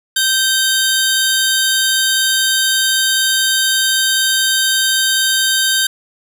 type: tone pair together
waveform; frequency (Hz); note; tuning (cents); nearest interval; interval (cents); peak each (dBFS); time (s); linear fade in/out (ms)
20% pulse; 1561 / 3705; G6 / A#7; -8 / -11; octave + minor third; 1497; -10; 0.16-5.87; 5
effects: none